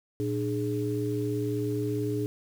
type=tone cluster; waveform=sine; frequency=116.7 / 299.3 / 417.3 Hz; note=A#2 / D4 / G#4; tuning=+2 / +33 / +8 cents; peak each=-31 dBFS; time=0.2-2.26 s; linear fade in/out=0 ms; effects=8-bit